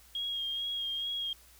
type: tone with vibrato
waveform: sine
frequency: 3262 Hz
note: G#7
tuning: 32 cents flat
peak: -32 dBFS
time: 0.15-1.33 s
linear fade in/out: 2 ms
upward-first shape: sine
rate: 2.3 Hz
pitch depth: 26 cents each way
effects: added 60 Hz sine -61 dBFS peak until 1.59 s + white hiss -59 dBFS RMS until 1.59 s